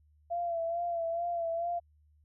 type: tone with vibrato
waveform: sine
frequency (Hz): 679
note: F5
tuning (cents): -49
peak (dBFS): -30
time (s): 0.3-1.8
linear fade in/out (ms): 20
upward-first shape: sine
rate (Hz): 2.3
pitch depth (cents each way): 43
effects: added 75 Hz sine -62 dBFS peak until 2.24 s